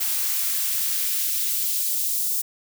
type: noise with high-pass filter sweep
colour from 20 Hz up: blue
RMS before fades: -24 dBFS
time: 0-2.42 s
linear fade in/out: 10 ms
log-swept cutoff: 680 to 5700 Hz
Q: 0.77
effects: none